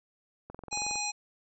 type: click train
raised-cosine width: 1 ms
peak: -29 dBFS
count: 11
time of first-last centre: 0.5-0.957 s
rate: 21.9 Hz
type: harmonic tone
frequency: 830.6 Hz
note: G#5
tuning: in tune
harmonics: 1 / 3 / 5 / 7 / 9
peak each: -37 / -37 / -37 / -37 / -37 dBFS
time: 0.71-1.12 s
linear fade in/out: 20 ms
effects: none